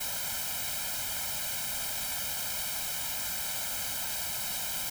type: noise with comb filter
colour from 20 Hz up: white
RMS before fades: -34 dBFS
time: 0-4.9 s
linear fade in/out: 10 ms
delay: 1.3 ms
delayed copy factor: +0.95
effects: none